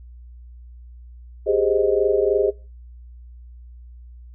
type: chord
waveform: sine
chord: Ab major seventh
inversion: third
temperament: equal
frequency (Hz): 392 / 415.3 / 523.3 / 622.3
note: G4 / Ab4 / C5 / Eb5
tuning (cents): 0 / 0 / 0 / 0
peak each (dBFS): -21 / -19 / -24 / -24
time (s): 1.46-2.51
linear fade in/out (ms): 20
effects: noise-tail reverb RT60 0.3 s tail -20 dB re dry + added 60 Hz sine -39 dBFS peak until 4.34 s

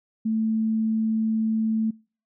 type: tone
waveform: sine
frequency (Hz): 220.9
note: A3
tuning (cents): +7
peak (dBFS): -21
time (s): 0.25-1.91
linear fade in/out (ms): 10
effects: noise-tail reverb RT60 0.4 s tail -26 dB re dry

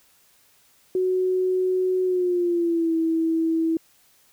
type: tone with pitch glide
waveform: sine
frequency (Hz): 370 to 325.8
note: F#4 to E4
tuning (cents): 0 to -20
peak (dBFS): -19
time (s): 0.95-3.77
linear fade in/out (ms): 2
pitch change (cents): -220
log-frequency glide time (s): 2.04-2.95
effects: white hiss -59 dBFS RMS until 4.32 s

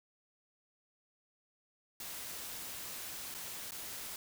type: noise with dropouts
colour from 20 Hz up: white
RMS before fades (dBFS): -44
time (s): 2-4.16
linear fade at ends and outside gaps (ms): 2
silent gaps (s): 3.342-3.347 / 3.709-3.719
effects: none

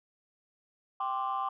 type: chord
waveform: sine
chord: G suspended fourth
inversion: none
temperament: equal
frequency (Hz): 784 / 1046.5 / 1174.7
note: G5 / C6 / D6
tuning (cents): 0 / 0 / 0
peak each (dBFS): -33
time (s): 1-1.49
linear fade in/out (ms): 5
effects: tanh soft clip ceiling -24 dBFS

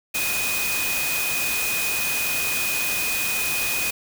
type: tone in noise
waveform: sine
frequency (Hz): 2489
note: D#7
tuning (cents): 0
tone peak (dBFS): -25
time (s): 0.14-3.91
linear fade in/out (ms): 10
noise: white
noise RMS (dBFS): -26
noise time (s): 0.14-3.91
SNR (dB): -2
effects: none

